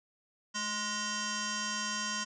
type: tone with frequency modulation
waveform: sine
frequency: 2283 Hz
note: D7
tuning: 50 cents flat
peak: -32 dBFS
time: 0.54-2.25 s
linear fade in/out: 20 ms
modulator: 832 Hz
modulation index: 5.4
effects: none